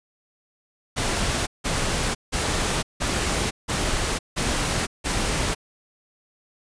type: noise bursts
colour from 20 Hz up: pink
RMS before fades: -24 dBFS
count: 7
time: 0.96-5.55 s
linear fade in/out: 20 ms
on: 510 ms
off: 170 ms
effects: resampled to 22050 Hz